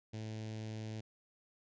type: tone with notch filter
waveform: sawtooth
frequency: 109.3 Hz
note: A2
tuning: 11 cents flat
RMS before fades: -43 dBFS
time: 0.13-1.01 s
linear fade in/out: 10 ms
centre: 1200 Hz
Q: 0.88
effects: resampled to 16000 Hz